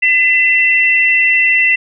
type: tone pair together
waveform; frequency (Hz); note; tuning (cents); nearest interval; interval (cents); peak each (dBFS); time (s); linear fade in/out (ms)
sine; 2017 / 2692; B6 / E7; +36 / +36; perfect fourth; 500; -11; 0.02-1.76; 10
effects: none